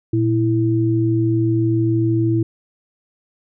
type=tone pair together; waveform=sine; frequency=116.53 / 329.6 Hz; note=A#2 / E4; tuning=0 / 0 cents; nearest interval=octave + tritone; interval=1800 cents; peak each=-17 dBFS; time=0.13-2.43 s; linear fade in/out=5 ms; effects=none